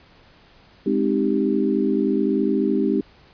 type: chord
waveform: sine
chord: Ab major seventh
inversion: none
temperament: equal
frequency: 207.7 / 261.6 / 311.1 / 392 Hz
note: Ab3 / C4 / Eb4 / G4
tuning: 0 / 0 / 0 / 0 cents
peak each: -23 dBFS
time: 0.86-3.01 s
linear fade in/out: 5 ms
effects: pink hiss -52 dBFS RMS until 3.33 s + resampled to 11025 Hz